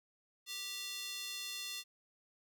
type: tone with high-pass filter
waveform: square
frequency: 392 Hz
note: G4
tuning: in tune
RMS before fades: -43 dBFS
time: 0.46-1.84 s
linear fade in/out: 50 ms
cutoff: 3500 Hz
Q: 1.8
effects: none